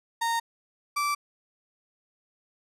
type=tone pair in turn; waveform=35% pulse; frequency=924 / 1164.2 Hz; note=A#5 / D6; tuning=-16 / -15 cents; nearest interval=major third; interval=401 cents; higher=second; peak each=-23 / -23 dBFS; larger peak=neither; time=0.21-0.4 / 0.96-1.15 s; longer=neither; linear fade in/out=10 ms; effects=low-pass 12000 Hz 12 dB/octave